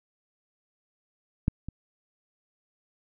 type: clicks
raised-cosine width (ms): 5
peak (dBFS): -10 / -23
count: 2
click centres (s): 1.481 / 1.686
effects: none